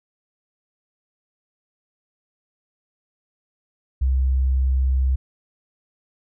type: tone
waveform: sine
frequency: 65.41 Hz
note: C2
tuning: in tune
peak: -16 dBFS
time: 4.01-5.16 s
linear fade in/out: 10 ms
effects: none